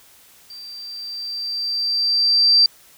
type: tone with level ramp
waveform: sine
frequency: 4691 Hz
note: D8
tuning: 3 cents flat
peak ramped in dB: -35 to -9 dBFS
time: 0.5-2.66 s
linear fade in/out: 2 ms
effects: white hiss -50 dBFS RMS until 2.97 s